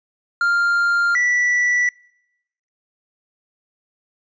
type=tone pair in turn; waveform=triangle; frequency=1396.9 / 1960.2 Hz; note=F6 / B6; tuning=0 / -13 cents; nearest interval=tritone; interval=587 cents; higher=second; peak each=-13 dBFS; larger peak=neither; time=0.41-1.15 / 1.15-1.89 s; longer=neither; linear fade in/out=2 ms; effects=noise-tail reverb RT60 0.9 s tail -26 dB re dry + resampled to 16000 Hz